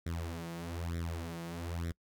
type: tone with flanger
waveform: sawtooth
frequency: 84.2 Hz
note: E2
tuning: 37 cents sharp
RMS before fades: -39 dBFS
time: 0.06-1.92 s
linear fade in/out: 5 ms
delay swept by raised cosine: 0.53 to 5.73 ms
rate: 1.1 Hz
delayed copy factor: +1
effects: noise-tail reverb RT60 0.1 s tail -26 dB re dry